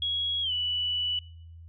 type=tone with pitch glide; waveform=sine; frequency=3322 to 2960 Hz; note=G#7 to F#7; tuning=0 to 0 cents; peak=-26 dBFS; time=0.02-1.19 s; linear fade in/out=2 ms; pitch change=-200 cents; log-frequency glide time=0.42-0.52 s; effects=noise-tail reverb RT60 0.7 s tail -24 dB re dry + added 83 Hz sine -44 dBFS peak until 1.68 s